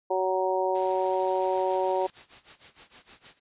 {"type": "harmonic tone", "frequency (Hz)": 187.1, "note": "F#3", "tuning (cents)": 20, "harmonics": [2, 3, 4, 5], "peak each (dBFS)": [-28, -28, -30, -30], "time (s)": [0.1, 2.07], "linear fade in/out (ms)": 10}
{"type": "noise", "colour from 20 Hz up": "white", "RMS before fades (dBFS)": -45, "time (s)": [0.75, 2.1], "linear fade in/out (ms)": 0}
{"type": "noise with tremolo", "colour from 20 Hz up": "white", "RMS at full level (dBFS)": -45, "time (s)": [1.39, 3.4], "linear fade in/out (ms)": 50, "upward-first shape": "sine", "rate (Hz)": 6.5, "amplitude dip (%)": 90}
{"effects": ["resampled to 8000 Hz"]}